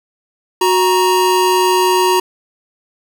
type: tone pair together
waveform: square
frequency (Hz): 368 / 943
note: F#4 / A#5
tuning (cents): -9 / +20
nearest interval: octave + major third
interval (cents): 1629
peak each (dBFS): -14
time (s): 0.61-2.2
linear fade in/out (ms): 5
effects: none